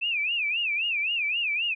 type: tone with vibrato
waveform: sine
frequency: 2568 Hz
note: E7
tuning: 46 cents flat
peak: -24 dBFS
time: 0.01-1.75 s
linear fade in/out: 20 ms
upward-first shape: sine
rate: 3.8 Hz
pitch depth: 190 cents each way
effects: none